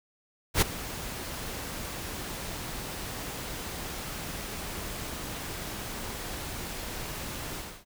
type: noise with ADSR envelope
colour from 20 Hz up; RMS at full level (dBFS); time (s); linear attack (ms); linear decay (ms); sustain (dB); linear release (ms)
pink; -20; 0.54-7.85; 78; 10; -17; 290
effects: none